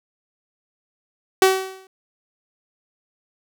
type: tone with exponential decay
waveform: sawtooth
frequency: 380 Hz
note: F#4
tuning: 46 cents sharp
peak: -5 dBFS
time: 1.42-1.87 s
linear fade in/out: 2 ms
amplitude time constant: 97 ms
effects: none